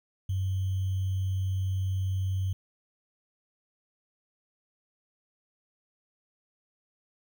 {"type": "tone with sample-and-hold", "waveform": "sine", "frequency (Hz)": 94.7, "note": "F#2", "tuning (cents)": 41, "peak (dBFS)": -26, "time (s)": [0.29, 2.53], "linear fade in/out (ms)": 5, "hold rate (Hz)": 3150, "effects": []}